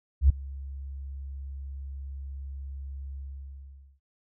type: tone with ADSR envelope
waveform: sine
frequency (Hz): 68.4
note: C#2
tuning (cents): -23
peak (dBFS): -12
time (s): 0.21-4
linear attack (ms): 87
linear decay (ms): 6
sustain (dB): -23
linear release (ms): 830
effects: none